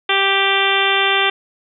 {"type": "harmonic tone", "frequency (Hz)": 392, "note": "G4", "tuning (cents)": 0, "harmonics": [1, 2, 3, 4, 5, 6, 7, 8, 9], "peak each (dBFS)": [-22, -22, -22, -22, -22, -22, -22, -22, -22], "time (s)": [0.09, 1.3], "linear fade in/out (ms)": 5, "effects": []}